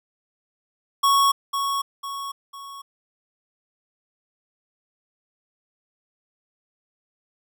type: tone with echo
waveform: square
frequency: 1108.7 Hz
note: C#6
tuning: in tune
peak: -16 dBFS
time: 1.03-1.32 s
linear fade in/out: 10 ms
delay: 500 ms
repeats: 3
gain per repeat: -7 dB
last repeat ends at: 2.82 s
effects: none